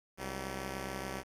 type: tone pair together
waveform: 5% pulse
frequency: 67 / 190.82 Hz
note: C2 / G3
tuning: +42 / -46 cents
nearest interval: octave + tritone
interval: 1812 cents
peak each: -29 / -30 dBFS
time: 0.17-1.24 s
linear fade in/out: 50 ms
effects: resampled to 32000 Hz + 10-bit